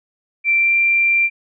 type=tone with pitch glide; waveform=sine; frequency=2349 to 2365 Hz; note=D7 to D7; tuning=0 to +12 cents; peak=-12 dBFS; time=0.44-1.3 s; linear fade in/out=50 ms; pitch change=+12 cents; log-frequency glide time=0.55-0.74 s; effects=none